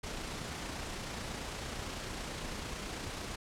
pink noise with amplitude modulation, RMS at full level -39 dBFS, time 0.03-3.36 s, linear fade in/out 10 ms, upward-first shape sine, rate 29 Hz, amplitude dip 30%, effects low-pass 8000 Hz 12 dB/octave

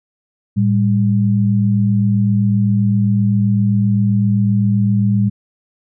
sine tone pair together, 111.8 / 199.49 Hz, A2 / G3, +28 / +31 cents, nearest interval minor seventh, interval 1003 cents, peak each -14 dBFS, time 0.56-5.3 s, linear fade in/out 20 ms, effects none

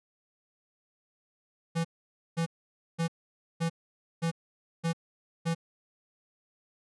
square tone bursts, 166 Hz, E3, 12 cents sharp, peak -27 dBFS, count 7, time 1.75-5.549 s, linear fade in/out 20 ms, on 97 ms, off 520 ms, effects resampled to 24000 Hz

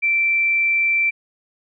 sine tone, 2342 Hz, D7, 5 cents flat, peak -15 dBFS, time 0.02-1.11 s, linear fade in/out 20 ms, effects none

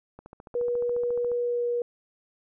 click train, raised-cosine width 1 ms, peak -30 dBFS, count 17, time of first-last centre 0.19-1.317 s, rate 14.2 Hz
sine tone with pitch glide, 482.8 to 479.7 Hz, B4 to A#4, -39 to +50 cents, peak -24 dBFS, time 0.55-1.82 s, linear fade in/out 2 ms, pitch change -11 cents, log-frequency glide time 1.43-1.66 s
effects none

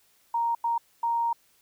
sine tone bursts at uneven times, 932.3 Hz, A#5, in tune, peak -23 dBFS, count 3, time 0.34-0.55 / 0.64-0.78 / 1.03-1.33 s, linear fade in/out 5 ms, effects white hiss -64 dBFS RMS until 1.61 s

